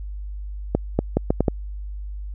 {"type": "accelerating click train", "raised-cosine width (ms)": 2, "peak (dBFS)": -4, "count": 6, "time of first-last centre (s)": [0.75, 1.482], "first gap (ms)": 240, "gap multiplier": 0.75, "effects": ["added 50 Hz sine -29 dBFS peak until 2.34 s"]}